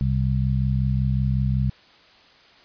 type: harmonic tone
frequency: 65.41 Hz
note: C2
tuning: in tune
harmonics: 1 / 2 / 3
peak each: -24 / -21 / -27 dBFS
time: 0.01-1.7 s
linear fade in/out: 0 ms
effects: white hiss -52 dBFS RMS until 2.64 s + resampled to 11025 Hz